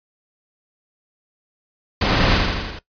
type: noise with echo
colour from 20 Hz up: pink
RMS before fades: -18 dBFS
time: 2.01-2.38 s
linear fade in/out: 5 ms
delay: 82 ms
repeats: 5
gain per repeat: -3 dB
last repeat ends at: 2.79 s
effects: noise-tail reverb RT60 0.1 s tail -17 dB re dry + resampled to 11025 Hz